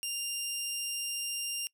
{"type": "tone", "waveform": "15% pulse", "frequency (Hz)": 2794, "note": "F7", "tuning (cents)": 0, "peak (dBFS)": -26, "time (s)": [0.03, 1.67], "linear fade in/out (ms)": 0, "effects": ["noise-tail reverb RT60 0.1 s tail -24 dB re dry"]}